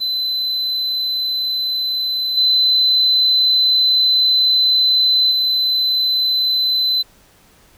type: tone with level steps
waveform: triangle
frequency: 4034 Hz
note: B7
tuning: 36 cents sharp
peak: -16 / -8 / -12 dBFS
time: 0-7.03 s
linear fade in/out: 20 ms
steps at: 2.37 / 5.31 s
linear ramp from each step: 5 ms
effects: tanh soft clip ceiling -9 dBFS + pink hiss -51 dBFS RMS until 7.77 s